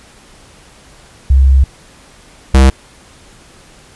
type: tone pair in turn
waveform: sine / square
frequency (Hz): 66.8 / 66.38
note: C2 / C2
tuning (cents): +36 / +26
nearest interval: unison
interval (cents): 10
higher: first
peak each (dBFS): -4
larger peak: neither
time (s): 1.3-1.64 / 2.54-2.7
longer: first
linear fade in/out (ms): 5
effects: pink hiss -42 dBFS RMS until 3.95 s + resampled to 24000 Hz